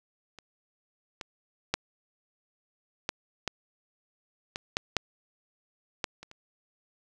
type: clicks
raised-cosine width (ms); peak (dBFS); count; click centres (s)
0.2; -29 / -20 / -8 / -11 / -12 / -16 / -9 / -7 / -11 / -27 / -30; 11; 0.387 / 1.212 / 1.74 / 3.091 / 3.477 / 4.559 / 4.769 / 4.967 / 6.042 / 6.23 / 6.314
effects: none